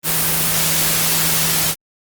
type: tone in noise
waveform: sine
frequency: 161.3 Hz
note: E3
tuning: 37 cents flat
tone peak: -27 dBFS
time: 0.03-1.75 s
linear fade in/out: 50 ms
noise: white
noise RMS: -17 dBFS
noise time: 0.03-1.75 s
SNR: -13 dB
effects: Opus 24 kbps